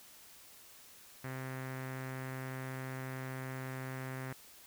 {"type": "tone with low-pass filter", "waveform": "sawtooth", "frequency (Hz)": 130.81, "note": "C3", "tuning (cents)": 0, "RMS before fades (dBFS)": -42, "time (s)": [1.24, 4.33], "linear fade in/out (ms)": 5, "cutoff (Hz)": 1900, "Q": 2.7, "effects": ["white hiss -57 dBFS RMS until 4.66 s"]}